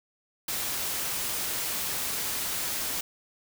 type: noise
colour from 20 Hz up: white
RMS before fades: -31 dBFS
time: 0.48-3.01 s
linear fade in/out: 5 ms
effects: none